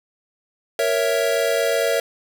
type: chord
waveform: square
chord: A# diminished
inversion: none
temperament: equal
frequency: 466.2 / 554.4 / 659.3 Hz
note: A#4 / C#5 / E5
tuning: 0 / 0 / 0 cents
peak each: -23 dBFS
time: 0.79-2 s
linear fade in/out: 2 ms
effects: none